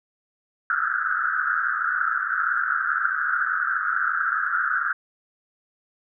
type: band-pass noise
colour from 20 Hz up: pink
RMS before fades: -24 dBFS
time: 0.7-4.93 s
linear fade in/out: 2 ms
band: 1300 to 1600 Hz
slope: 96 dB/octave
effects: none